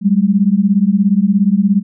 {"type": "beating tone pair", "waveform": "sine", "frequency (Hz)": [191.2, 208.2], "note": ["G3", "G#3"], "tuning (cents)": [-43, 5], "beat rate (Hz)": 17, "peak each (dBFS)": -12, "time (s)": [0.01, 1.83], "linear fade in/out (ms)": 50, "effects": []}